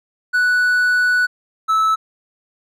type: tone pair in turn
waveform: triangle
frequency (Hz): 1480 / 1306.2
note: F#6 / E6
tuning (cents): 0 / -16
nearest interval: major second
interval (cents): 216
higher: first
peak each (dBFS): -11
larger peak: neither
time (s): 0.33-1.27 / 1.68-1.96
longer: first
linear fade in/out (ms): 20
effects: none